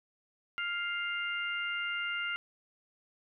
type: harmonic tone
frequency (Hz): 700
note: F5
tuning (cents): +4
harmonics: 2 / 3 / 4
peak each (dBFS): -35 / -37 / -38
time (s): 0.58-2.36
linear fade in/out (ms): 0
effects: none